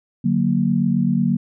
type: chord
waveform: sine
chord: D augmented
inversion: none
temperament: equal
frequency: 146.83 / 185 / 233.1 Hz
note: D3 / F#3 / A#3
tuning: 0 / 0 / 0 cents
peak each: -22 / -19 / -19 dBFS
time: 0.24-1.37 s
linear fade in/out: 10 ms
effects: none